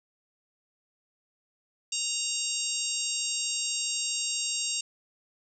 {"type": "harmonic tone", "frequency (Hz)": 932.3, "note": "A#5", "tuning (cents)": 0, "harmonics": [3, 4, 5, 6, 7, 8, 9], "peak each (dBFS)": [-35, -38, -37, -36, -38, -33, -39], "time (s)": [1.92, 4.81], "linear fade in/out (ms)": 5, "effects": []}